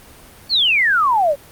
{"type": "exponential sweep", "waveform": "sine", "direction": "down", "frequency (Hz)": [4573, 540], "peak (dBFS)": -12, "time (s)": [0.49, 1.36], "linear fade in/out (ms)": 50, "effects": ["pink hiss -43 dBFS RMS until 1.51 s", "Opus 32 kbps"]}